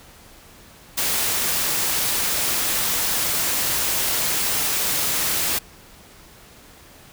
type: noise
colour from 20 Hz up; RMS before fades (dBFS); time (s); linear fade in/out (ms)
white; -22; 0.97-5.59; 10
effects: pink hiss -47 dBFS RMS until 7.12 s